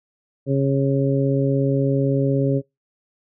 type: harmonic tone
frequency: 137.2 Hz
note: C#3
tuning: 17 cents flat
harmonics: 1 / 2 / 3 / 4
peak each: -19 / -22 / -24 / -25 dBFS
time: 0.46-2.62 s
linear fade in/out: 50 ms
effects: noise-tail reverb RT60 0.2 s tail -25 dB re dry